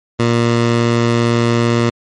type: tone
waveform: 15% pulse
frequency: 117.7 Hz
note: A#2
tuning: 17 cents sharp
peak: -5 dBFS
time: 0.19-1.9 s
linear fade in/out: 10 ms
effects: low-pass 6000 Hz 12 dB/octave + MP3 48 kbps